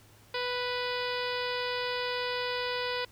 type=harmonic tone; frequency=493.9 Hz; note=B4; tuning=in tune; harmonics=1 / 2 / 3 / 4 / 5 / 6 / 7 / 8 / 9 / 10; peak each=-34 / -37 / -39 / -40 / -41 / -42 / -42 / -43 / -44 / -44 dBFS; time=0.34-3.05 s; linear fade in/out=5 ms; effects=added 105 Hz sine -59 dBFS peak until 3.11 s + pink hiss -59 dBFS RMS until 3.11 s